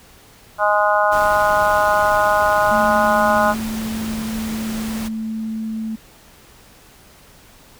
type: harmonic tone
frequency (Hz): 207.7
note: G#3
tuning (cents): 0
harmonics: 3 / 4 / 5 / 6 / 7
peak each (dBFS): -18 / -19 / -20 / -21 / -21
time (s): 0.58-3.55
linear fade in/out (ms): 50
type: noise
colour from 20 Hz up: pink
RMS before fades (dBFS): -31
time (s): 1.11-5.09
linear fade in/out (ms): 20
type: tone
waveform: sine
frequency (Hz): 220.8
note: A3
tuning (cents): +6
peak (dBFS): -22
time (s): 2.71-5.96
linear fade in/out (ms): 10
effects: pink hiss -47 dBFS RMS until 7.79 s